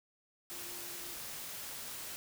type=tone in noise; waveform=sine; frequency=349.2 Hz; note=F4; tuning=in tune; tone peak=-55 dBFS; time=0.51-1.14 s; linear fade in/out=0 ms; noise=white; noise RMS=-44 dBFS; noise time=0.5-2.16 s; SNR=-14 dB; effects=none